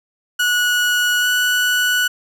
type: tone with pitch glide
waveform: 30% pulse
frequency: 1463 to 1477.4 Hz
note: F#6 to F#6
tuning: -20 to -3 cents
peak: -12 dBFS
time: 0.39-2.08 s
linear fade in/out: 10 ms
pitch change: +17 cents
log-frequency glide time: 1.2-1.26 s
effects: none